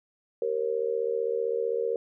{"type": "tone with amplitude modulation", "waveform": "sine", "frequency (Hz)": 466.2, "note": "A#4", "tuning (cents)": 0, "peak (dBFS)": -21, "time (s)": [0.42, 1.96], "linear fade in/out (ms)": 2, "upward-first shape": "sine", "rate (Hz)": 75.6, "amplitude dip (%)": 95, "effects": []}